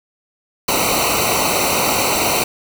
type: noise with comb filter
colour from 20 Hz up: pink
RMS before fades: -17 dBFS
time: 0.68-2.44 s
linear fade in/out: 5 ms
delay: 0.59 ms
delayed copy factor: -1
effects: none